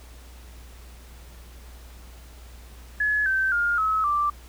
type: tone with pitch steps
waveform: sine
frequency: 1700 / 1549.9 / 1413.1 / 1288.4 / 1174.6 Hz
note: G#6 / G6 / F6 / E6 / D6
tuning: +40 / -20 / +20 / -40 / 0 cents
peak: -20 dBFS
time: 3-4.3 s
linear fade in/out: 5 ms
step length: 260 ms
effects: added 60 Hz sine -43 dBFS peak until 4.48 s + pink hiss -51 dBFS RMS until 4.48 s